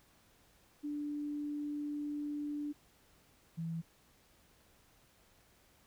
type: tone pair in turn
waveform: sine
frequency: 293.7 / 164.83 Hz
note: D4 / E3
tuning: 0 / 0 cents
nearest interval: minor seventh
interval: 1000 cents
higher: first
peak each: -36 / -36 dBFS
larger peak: neither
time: 0.83-2.73 / 3.57-3.82 s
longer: first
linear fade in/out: 20 ms
effects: pink hiss -67 dBFS RMS until 5.86 s